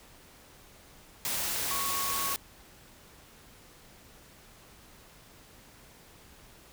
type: tone in noise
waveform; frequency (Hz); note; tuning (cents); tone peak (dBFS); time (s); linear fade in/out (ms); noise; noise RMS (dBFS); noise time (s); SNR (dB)
sine; 1108.7; C#6; 0; -34; 1.71-2.34; 0; white; -32; 1.25-2.36; -5
effects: pink hiss -55 dBFS RMS until 6.72 s